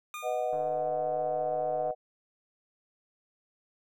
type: tone with exponential decay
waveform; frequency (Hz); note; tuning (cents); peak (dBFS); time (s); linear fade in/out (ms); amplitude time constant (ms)
25% pulse; 1216; D#6; -40; -32; 0.14-0.88; 1; 160
type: chord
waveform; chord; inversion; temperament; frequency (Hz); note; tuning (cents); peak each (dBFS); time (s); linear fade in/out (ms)
sine; B major; none; equal; 493.9 / 622.3 / 740; B4 / D#5 / F#5; 0 / 0 / 0; -34 / -31 / -32; 0.22-1.95; 50
type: click train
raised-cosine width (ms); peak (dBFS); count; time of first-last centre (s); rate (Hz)
1; -33; 209; 0.53-1.907; 151
effects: none